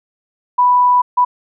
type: tone bursts at uneven times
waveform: sine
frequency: 987.8 Hz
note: B5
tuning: in tune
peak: -8 dBFS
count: 2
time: 0.58-1.02 / 1.17-1.25 s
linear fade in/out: 10 ms
effects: none